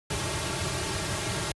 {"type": "noise with comb filter", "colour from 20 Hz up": "pink", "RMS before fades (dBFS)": -30, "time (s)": [0.1, 1.52], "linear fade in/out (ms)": 5, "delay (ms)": 4, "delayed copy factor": -0.95, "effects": ["high-pass 60 Hz 12 dB/octave", "resampled to 24000 Hz"]}